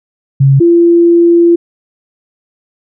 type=tone pair in turn; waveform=sine; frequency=136.7 / 341.5 Hz; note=C#3 / F4; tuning=-24 / -39 cents; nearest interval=octave + major third; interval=1585 cents; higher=second; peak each=-3 dBFS; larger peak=neither; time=0.4-0.6 / 0.6-1.56 s; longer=second; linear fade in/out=10 ms; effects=none